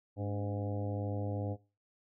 harmonic tone with a mistuned harmonic, 102.4 Hz, G#2, 24 cents flat, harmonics 1 / 2 / 3 / 4 / 5 / 6 / 7 / 8, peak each -35 / -45 / -41 / -49 / -43 / -48 / -49 / -52 dBFS, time 0.16-1.57 s, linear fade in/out 50 ms, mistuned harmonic 3, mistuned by -74 cents, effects noise-tail reverb RT60 0.3 s tail -20 dB re dry

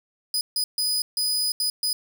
sawtooth tone bursts at uneven times, 4978 Hz, D#8, in tune, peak -19 dBFS, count 6, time 0.34-0.41 / 0.56-0.64 / 0.78-1.02 / 1.17-1.52 / 1.6-1.7 / 1.83-1.93 s, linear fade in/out 2 ms, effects none

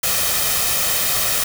white noise with comb filter, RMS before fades -19 dBFS, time 0.03-1.44 s, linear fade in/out 5 ms, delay 1.6 ms, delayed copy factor +0.55, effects none

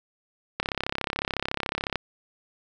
click train, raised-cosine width 0.3 ms, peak -10 dBFS, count 47, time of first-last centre 0.6-1.957 s, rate 33.9 Hz, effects none

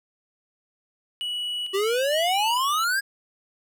triangle tone with tremolo, 2936 Hz, F#7, 14 cents flat, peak -25 dBFS, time 1.21-2.84 s, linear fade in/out 0 ms, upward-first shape square, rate 1.1 Hz, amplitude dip 55%
square exponential sweep, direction up, 378.8 to 1661.2 Hz, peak -22 dBFS, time 1.73-3.01 s, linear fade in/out 20 ms
effects none

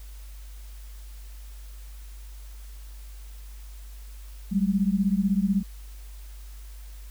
sine beating tone pair, 189.9 / 205.9 Hz, F#3 / G#3, +45 / -15 cents, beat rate 16 Hz, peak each -23 / -24 dBFS, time 4.51-5.63 s, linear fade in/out 20 ms, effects added 50 Hz sine -39 dBFS peak until 7.1 s + white hiss -54 dBFS RMS until 7.1 s

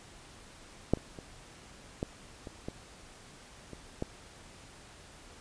clicks, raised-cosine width 2 ms, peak -10 / -30 / -29 / -18 / -28 / -23 / -30 / -19 dBFS, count 8, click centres 0.936 / 0.973 / 1.188 / 2.029 / 2.472 / 2.685 / 3.733 / 4.024 s, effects pink hiss -53 dBFS RMS until 5.4 s + resampled to 22050 Hz

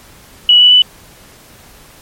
sine tone with pitch steps, 2935 / 2959 / 2983 Hz, F#7 / F#7 / F#7, -15 / -1 / +13 cents, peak -3 dBFS, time 0.49-0.82 s, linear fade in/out 2 ms, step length 110 ms, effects pink hiss -41 dBFS RMS until 2.01 s + MP3 64 kbps

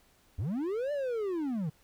triangle linear two-way sweep, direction up then down, 71.2 to 596 to 142 Hz, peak -28 dBFS, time 0.38-1.7 s, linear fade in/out 10 ms, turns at 0.92 s, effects pink hiss -65 dBFS RMS until 1.83 s

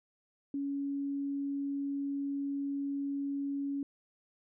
sine tone, 280 Hz, C#4, 18 cents sharp, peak -32 dBFS, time 0.54-3.83 s, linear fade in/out 2 ms, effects none

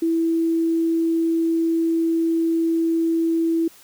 sine tone, 329.6 Hz, E4, in tune, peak -17 dBFS, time 0.02-3.68 s, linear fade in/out 5 ms, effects white hiss -49 dBFS RMS until 3.83 s

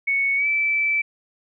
sine tone with pitch glide, 2217 to 2319 Hz, C#7 to D7, 0 to -22 cents, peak -18 dBFS, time 0.07-1.02 s, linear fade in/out 10 ms, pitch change +78 cents, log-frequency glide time 0.36-0.47 s, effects none

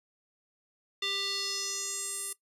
square tone with band-pass filter sweep, 395.3 Hz, G4, 15 cents sharp, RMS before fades -34 dBFS, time 1.02-2.33 s, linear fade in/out 5 ms, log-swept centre 3400 to 10000 Hz, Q 3.7, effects noise-tail reverb RT60 0.1 s tail -17 dB re dry

